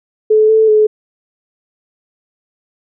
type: tone with pitch steps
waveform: sine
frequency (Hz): 431.9 / 439.9 / 428.2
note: A4 / A4 / A4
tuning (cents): -32 / 0 / -47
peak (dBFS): -6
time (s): 0.3-0.87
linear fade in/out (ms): 10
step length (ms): 190
effects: none